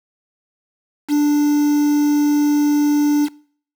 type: tone with quantisation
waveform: triangle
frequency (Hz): 293.7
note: D4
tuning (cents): 0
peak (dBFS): -10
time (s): 1.08-3.29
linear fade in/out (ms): 50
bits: 5
effects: noise-tail reverb RT60 0.5 s tail -22 dB re dry